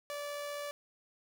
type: tone with amplitude modulation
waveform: sawtooth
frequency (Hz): 580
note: D5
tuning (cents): -22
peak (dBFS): -33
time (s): 0.1-0.71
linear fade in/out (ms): 0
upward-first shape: sine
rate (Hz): 75.1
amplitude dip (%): 25
effects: none